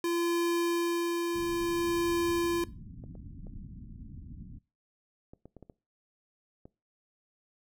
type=tone with tremolo; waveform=square; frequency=342.1 Hz; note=F4; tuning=36 cents flat; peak=-27 dBFS; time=0.04-2.64 s; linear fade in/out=2 ms; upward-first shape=sine; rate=0.58 Hz; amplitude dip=30%
type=low-pass noise; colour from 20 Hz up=pink; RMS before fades=-45 dBFS; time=1.34-4.59 s; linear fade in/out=10 ms; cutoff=270 Hz; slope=48 dB/octave
type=clicks; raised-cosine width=2 ms; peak=-35 dBFS; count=9; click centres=3.039 / 3.153 / 3.469 / 5.335 / 5.456 / 5.567 / 5.627 / 5.698 / 6.655 s
effects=noise-tail reverb RT60 0.3 s tail -21 dB re dry